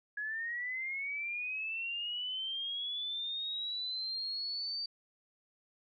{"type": "linear sweep", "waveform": "sine", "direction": "up", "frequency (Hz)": [1672, 4637], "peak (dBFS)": -35, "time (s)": [0.17, 4.86], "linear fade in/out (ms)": 5, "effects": []}